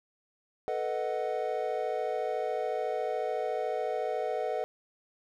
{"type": "chord", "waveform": "triangle", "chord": "B dominant seventh", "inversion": "third", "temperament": "equal", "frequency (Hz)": [440, 493.9, 622.3, 740], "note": ["A4", "B4", "D#5", "F#5"], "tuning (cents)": [0, 0, 0, 0], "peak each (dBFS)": -33, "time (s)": [0.68, 4.64], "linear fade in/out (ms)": 0, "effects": []}